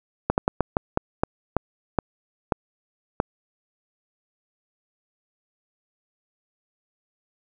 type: slowing click train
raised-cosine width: 1 ms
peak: -5 dBFS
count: 11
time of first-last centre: 0.3-3.201 s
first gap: 79 ms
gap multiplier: 1.27
effects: none